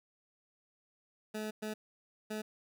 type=tone bursts at uneven times; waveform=20% pulse; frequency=214.9 Hz; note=A3; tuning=41 cents flat; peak=-32 dBFS; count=3; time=1.34-1.51 / 1.62-1.74 / 2.3-2.42 s; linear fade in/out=10 ms; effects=none